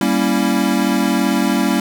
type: chord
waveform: square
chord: G diminished seventh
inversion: none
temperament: equal with one note detuned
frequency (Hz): 196 / 234.2 / 277.2 / 329.6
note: G3 / Bb3 / Db4 / Fb4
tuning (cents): 0 / +8 / 0 / 0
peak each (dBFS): -20 / -20 / -20 / -22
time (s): 0.01-1.8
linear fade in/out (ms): 2
effects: none

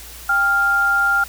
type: tone pair together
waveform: sine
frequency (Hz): 793.3 / 1398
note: G5 / F6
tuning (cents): +20 / +1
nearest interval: minor seventh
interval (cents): 981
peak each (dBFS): -23 / -14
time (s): 0.29-1.24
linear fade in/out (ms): 5
effects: added 58 Hz sine -40 dBFS peak until 1.28 s + white hiss -38 dBFS RMS until 1.28 s

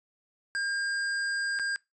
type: tone with dropouts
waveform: square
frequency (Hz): 1608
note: G6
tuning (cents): +44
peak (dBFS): -29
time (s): 0.55-1.76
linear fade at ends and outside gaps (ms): 0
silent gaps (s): 1.589-1.596
effects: noise-tail reverb RT60 0.2 s tail -23 dB re dry + resampled to 22050 Hz

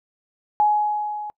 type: tone with level ramp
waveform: sine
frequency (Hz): 840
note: G#5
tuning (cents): +19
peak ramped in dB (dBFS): -13 to -29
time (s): 0.6-1.3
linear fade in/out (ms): 0
effects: noise-tail reverb RT60 0.1 s tail -25 dB re dry

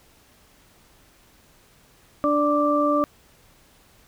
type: harmonic tone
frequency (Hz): 293.7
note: D4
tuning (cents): 0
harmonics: 1 / 2 / 4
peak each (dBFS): -22 / -22 / -22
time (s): 2.24-3.04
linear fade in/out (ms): 0
effects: pink hiss -56 dBFS RMS until 4.07 s

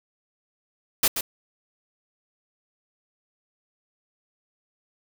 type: noise with echo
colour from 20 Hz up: white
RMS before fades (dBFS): -19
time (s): 1.03-1.08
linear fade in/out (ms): 5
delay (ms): 130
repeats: 1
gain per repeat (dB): -8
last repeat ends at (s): 1.21
effects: none

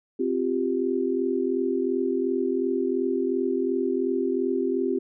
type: chord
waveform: sine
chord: C suspended fourth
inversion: none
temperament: equal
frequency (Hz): 261.6 / 349.2 / 392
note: C4 / F4 / G4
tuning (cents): 0 / 0 / 0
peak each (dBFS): -27 / -27 / -26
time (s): 0.19-4.99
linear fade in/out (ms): 10
effects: none

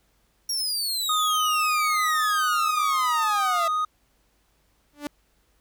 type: exponential sweep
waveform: sawtooth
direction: down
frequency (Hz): 5660 to 657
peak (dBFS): -22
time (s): 0.49-3.68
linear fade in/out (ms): 5
type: tone with vibrato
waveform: triangle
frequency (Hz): 1244.5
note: D#6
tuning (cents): 0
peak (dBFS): -20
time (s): 1.09-3.85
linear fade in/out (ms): 5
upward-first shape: triangle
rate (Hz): 1.1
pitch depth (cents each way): 8
type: tone with exponential growth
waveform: sawtooth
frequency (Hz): 291.8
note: D4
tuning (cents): -11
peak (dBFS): -22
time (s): 4.93-5.07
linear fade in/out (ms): 2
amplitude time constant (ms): 30
effects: added 50 Hz sine -67 dBFS peak until 5.6 s + pink hiss -67 dBFS RMS until 5.6 s

